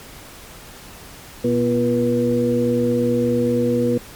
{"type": "harmonic tone with a mistuned harmonic", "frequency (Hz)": 121.1, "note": "B2", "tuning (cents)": -34, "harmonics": [1, 2, 3, 4], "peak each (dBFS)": [-25, -19, -25, -19], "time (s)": [1.44, 3.98], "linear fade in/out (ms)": 5, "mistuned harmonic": 3, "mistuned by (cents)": -84, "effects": ["pink hiss -40 dBFS RMS until 4.15 s", "MP3 96 kbps"]}